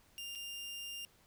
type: tone with dropouts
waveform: sawtooth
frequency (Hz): 2800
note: F7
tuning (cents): +4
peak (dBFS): -39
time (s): 0.18-1.05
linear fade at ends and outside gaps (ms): 0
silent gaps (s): 0.351-0.356
effects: pink hiss -67 dBFS RMS until 1.26 s